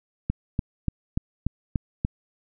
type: click train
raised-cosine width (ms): 5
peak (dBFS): -11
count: 7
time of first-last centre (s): 0.3-2.049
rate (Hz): 3.43
effects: none